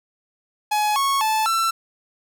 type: tone with pitch steps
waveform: 45% pulse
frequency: 843 / 1102 / 872 / 1340 Hz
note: G#5 / C#6 / A5 / E6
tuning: +26 / -11 / -16 / +28 cents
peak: -18 dBFS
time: 0.71-1.71 s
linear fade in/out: 10 ms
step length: 250 ms
effects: none

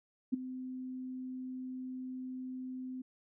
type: tone with ADSR envelope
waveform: sine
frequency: 256.6 Hz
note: C4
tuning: 34 cents flat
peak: -25 dBFS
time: 0.32-3.02 s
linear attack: 18 ms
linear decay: 12 ms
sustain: -14 dB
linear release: 8 ms
effects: none

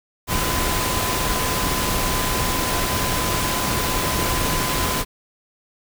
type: tone in noise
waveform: sine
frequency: 1015 Hz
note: B5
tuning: 47 cents sharp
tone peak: -28 dBFS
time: 0.27-5.05 s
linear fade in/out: 50 ms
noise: pink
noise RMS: -22 dBFS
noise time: 0.27-5.05 s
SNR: -9 dB
effects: none

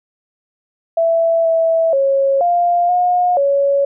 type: tone with pitch steps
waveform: sine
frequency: 663 / 656 / 547 / 699 / 717 / 559 Hz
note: E5 / E5 / C#5 / F5 / F5 / C#5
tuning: +10 / -9 / -23 / +1 / +45 / +14 cents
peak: -11 dBFS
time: 0.97-3.85 s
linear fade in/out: 5 ms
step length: 480 ms
effects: none

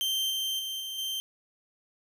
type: tone with level steps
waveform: 40% pulse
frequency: 3136 Hz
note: G7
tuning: in tune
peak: -26 / -28 / -32 / -34 / -30 dBFS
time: 0.01-1.2 s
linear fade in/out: 0 ms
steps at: 0.3 / 0.59 / 0.8 / 0.98 s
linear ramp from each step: 5 ms
effects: 10-bit

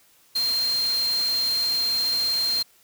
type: tone in noise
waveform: sine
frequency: 4186 Hz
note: C8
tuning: in tune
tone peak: -21 dBFS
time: 0.35-2.63 s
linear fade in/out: 10 ms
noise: white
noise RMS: -34 dBFS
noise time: 0.35-2.63 s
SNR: +10 dB
effects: white hiss -58 dBFS RMS until 2.83 s

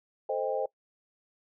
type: chord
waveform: sine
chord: A half-diminished seventh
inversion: none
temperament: equal with one note detuned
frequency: 440 / 523.3 / 622.3 / 796.8 Hz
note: A4 / C5 / Eb5 / G5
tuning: 0 / 0 / 0 / +28 cents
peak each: -34 / -31 / -34 / -35 dBFS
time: 0.29-0.66 s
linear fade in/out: 5 ms
effects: noise-tail reverb RT60 0.1 s tail -21 dB re dry

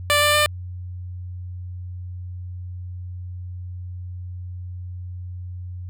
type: tone with pitch steps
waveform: 10% pulse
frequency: 587.3 / 592.4 / 597.6 Hz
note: D5 / D5 / D5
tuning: 0 / +15 / +30 cents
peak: -7 dBFS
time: 0.1-0.46 s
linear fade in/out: 0 ms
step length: 120 ms
effects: added 90 Hz sine -30 dBFS peak until 5.89 s

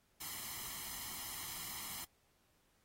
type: noise with comb filter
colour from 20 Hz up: white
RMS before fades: -45 dBFS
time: 0.2-2.05 s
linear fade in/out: 10 ms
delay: 0.97 ms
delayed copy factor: +0.7
effects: pink hiss -75 dBFS RMS until 2.84 s + AAC 48 kbps

